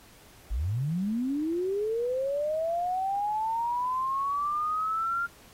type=linear sweep; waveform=sine; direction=up; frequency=43.65 to 1402 Hz; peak=-26 dBFS; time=0.5-5.27 s; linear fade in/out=20 ms; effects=pink hiss -55 dBFS RMS until 5.53 s + AAC 48 kbps